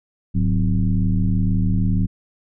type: tone with frequency modulation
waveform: sine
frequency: 103.83 Hz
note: G#2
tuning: in tune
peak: -15 dBFS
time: 0.34-2.07 s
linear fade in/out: 20 ms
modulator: 78 Hz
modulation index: 1.4
effects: none